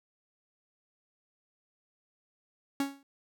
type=tone with exponential decay; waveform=45% pulse; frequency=277.2 Hz; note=C#4; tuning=in tune; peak=-25 dBFS; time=2.8-3.03 s; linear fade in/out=2 ms; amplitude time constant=50 ms; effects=none